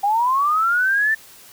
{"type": "linear sweep", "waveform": "sine", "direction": "up", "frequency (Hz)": [784, 1793], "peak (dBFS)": -15, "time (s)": [0.03, 1.15], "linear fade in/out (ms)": 10, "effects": ["white hiss -45 dBFS RMS until 1.52 s"]}